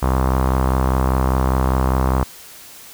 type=tone with low-pass filter; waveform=sawtooth; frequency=65 Hz; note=C2; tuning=11 cents flat; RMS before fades=-17 dBFS; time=0.02-2.24 s; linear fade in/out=10 ms; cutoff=1100 Hz; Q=2.7; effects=white hiss -40 dBFS RMS until 2.93 s